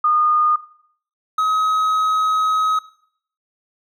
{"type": "tone pair in turn", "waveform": ["sine", "triangle"], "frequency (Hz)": [1224, 1270.9], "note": ["D#6", "D#6"], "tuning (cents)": [-29, 36], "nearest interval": "minor second", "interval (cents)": 65, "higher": "second", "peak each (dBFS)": -13, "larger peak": "neither", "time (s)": [[0.04, 0.56], [1.38, 2.79]], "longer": "second", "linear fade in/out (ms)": 5, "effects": ["noise-tail reverb RT60 0.6 s tail -17 dB re dry"]}